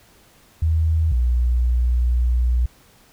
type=tone pair in turn; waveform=sine; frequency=80.2 / 60.72 Hz; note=E2 / B1; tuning=-47 / -29 cents; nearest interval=perfect fourth; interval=482 cents; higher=first; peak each=-15 dBFS; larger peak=neither; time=0.62-1.12 / 1.12-2.66 s; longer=second; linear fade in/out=5 ms; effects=pink hiss -53 dBFS RMS until 3.12 s